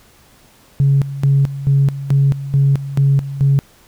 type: tone with tremolo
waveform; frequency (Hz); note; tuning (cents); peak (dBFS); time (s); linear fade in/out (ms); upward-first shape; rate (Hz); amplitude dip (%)
sine; 138.59; C#3; 0; -8; 0.8-3.59; 0; square; 2.3; 80
effects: tanh soft clip ceiling -5 dBFS + pink hiss -49 dBFS RMS until 3.87 s